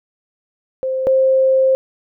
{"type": "tone pair in turn", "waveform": "sine", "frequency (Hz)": [523.3, 527.5], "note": ["C5", "C5"], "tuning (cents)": [0, 14], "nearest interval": "unison", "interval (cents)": 14, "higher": "second", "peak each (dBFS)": [-17, -10], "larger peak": "second", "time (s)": [[0.83, 1.07], [1.07, 1.75]], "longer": "second", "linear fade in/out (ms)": 0, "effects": []}